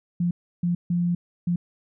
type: tone bursts at uneven times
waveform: sine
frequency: 174.2 Hz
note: F3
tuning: 4 cents flat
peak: -20 dBFS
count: 4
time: 0.2-0.31 / 0.63-0.75 / 0.9-1.15 / 1.47-1.56 s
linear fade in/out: 5 ms
effects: none